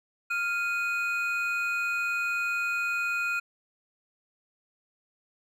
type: tone pair together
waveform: triangle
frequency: 1396.9 / 2489 Hz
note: F6 / D#7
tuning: 0 / 0 cents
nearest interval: minor seventh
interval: 1000 cents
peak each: -27 / -28 dBFS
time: 0.3-3.4 s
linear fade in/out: 10 ms
effects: none